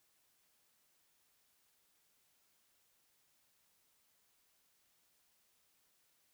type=silence; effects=white hiss -75 dBFS RMS until 6.33 s